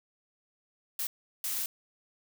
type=noise bursts at uneven times; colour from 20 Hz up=blue; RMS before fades=-33 dBFS; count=2; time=0.99-1.07 / 1.44-1.66 s; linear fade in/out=2 ms; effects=none